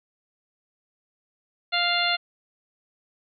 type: harmonic tone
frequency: 698.5 Hz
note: F5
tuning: in tune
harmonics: 1 / 2 / 3 / 4 / 5 / 6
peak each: -28 / -28 / -28 / -28 / -28 / -28 dBFS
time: 1.72-2.17 s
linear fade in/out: 20 ms
effects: none